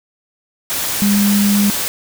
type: tone in noise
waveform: sine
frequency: 203.2 Hz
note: G#3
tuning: 38 cents flat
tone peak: -11 dBFS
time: 1.02-1.7 s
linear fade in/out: 0 ms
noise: white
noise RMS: -20 dBFS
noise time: 0.7-1.88 s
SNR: +6 dB
effects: none